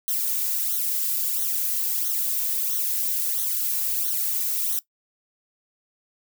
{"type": "noise with flanger", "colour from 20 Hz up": "violet", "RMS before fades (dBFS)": -25, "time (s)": [0.08, 4.79], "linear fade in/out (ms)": 0, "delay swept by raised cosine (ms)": [0.4, 2.4], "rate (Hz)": 1.5, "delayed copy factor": -1, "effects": ["noise-tail reverb RT60 0.1 s tail -18 dB re dry"]}